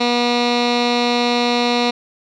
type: tone with low-pass filter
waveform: 15% pulse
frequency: 241.2 Hz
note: B3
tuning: 41 cents flat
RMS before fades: -17 dBFS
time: 0-1.91 s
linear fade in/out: 10 ms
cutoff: 4100 Hz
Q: 3.1
effects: none